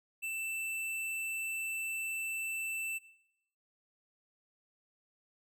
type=tone with hard clipping; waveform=sine; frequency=2661 Hz; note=E7; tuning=16 cents sharp; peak=-36 dBFS; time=0.22-2.99 s; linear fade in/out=20 ms; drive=15 dB; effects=noise-tail reverb RT60 0.9 s tail -20 dB re dry